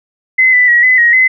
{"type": "tone with pitch steps", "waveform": "sine", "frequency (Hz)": [2044, 1989, 1911, 2017, 1888, 2038], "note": ["C7", "B6", "A#6", "B6", "A#6", "C7"], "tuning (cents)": [-41, 12, 43, 36, 22, -46], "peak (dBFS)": -5, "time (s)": [0.38, 1.28], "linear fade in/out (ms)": 10, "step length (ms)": 150, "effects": []}